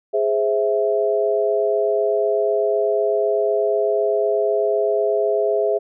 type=chord; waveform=sine; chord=Ab augmented; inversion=none; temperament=equal; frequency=415.3 / 523.3 / 659.3 Hz; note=Ab4 / C5 / E5; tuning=0 / 0 / 0 cents; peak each=-19 / -24 / -20 dBFS; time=0.13-5.79 s; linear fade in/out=20 ms; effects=none